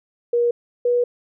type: tone pair in turn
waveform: sine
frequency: 476.5 / 485.7 Hz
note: A#4 / B4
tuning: +38 / -29 cents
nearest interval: unison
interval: 33 cents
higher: second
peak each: -15 dBFS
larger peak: neither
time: 0.33-0.51 / 0.85-1.04 s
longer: second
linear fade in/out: 5 ms
effects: none